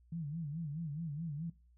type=tone with vibrato; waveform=sine; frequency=155.4 Hz; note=D#3; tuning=2 cents flat; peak=-37 dBFS; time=0.12-1.5 s; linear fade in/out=5 ms; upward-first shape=sine; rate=4.7 Hz; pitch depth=160 cents each way; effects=noise-tail reverb RT60 0.3 s tail -18 dB re dry + added 60 Hz sine -62 dBFS peak until 1.77 s